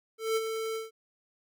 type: tone with ADSR envelope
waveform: square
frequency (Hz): 444.8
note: A4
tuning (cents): +19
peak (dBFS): -25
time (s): 0.18-0.91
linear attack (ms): 180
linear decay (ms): 39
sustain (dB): -7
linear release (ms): 160
effects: none